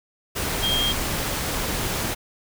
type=tone in noise; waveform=sine; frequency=3220 Hz; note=G7; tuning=46 cents sharp; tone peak=-21 dBFS; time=0.62-0.93 s; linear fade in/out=20 ms; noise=pink; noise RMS=-26 dBFS; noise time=0.35-2.15 s; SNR=+2 dB; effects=none